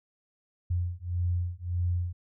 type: beating tone pair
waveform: sine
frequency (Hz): 87.31 / 89.01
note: F2 / F2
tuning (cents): 0 / +33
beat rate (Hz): 1.7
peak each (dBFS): -30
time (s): 0.7-2.13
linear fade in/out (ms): 10
effects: none